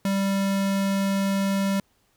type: tone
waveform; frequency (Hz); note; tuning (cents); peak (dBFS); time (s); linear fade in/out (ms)
square; 196; G3; 0; -22; 0.05-1.8; 2
effects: pink hiss -66 dBFS RMS until 2.16 s